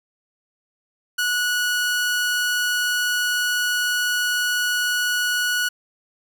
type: tone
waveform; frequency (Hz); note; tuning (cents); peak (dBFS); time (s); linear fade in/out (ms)
sawtooth; 1466; F#6; -16; -16; 1.18-5.69; 10
effects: none